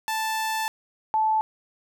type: tone pair in turn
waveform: sawtooth / sine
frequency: 880 / 872.4 Hz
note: A5 / A5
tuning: 0 / -15 cents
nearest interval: unison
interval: 15 cents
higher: first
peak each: -21 / -19 dBFS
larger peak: second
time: 0.08-0.68 / 1.14-1.41 s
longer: first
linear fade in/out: 0 ms
effects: none